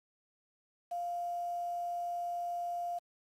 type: tone with quantisation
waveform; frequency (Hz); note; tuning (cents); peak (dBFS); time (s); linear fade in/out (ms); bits
sine; 698.5; F5; 0; -34; 0.91-2.99; 10; 9
effects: low-pass 12000 Hz 12 dB/octave + Opus 48 kbps